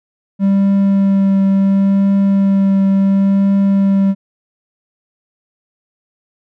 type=tone with vibrato; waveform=triangle; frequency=196 Hz; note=G3; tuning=in tune; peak=-7 dBFS; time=0.39-4.15 s; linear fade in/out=50 ms; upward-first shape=triangle; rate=0.71 Hz; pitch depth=14 cents each way; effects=none